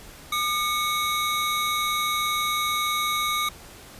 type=tone cluster; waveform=square; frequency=1207 / 2219 / 3833 Hz; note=D6 / C#7 / A#7; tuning=+47 / +1 / +47 cents; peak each=-26 / -30 / -30 dBFS; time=0.32-3.49 s; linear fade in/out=5 ms; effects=pink hiss -45 dBFS RMS until 3.99 s + resampled to 32000 Hz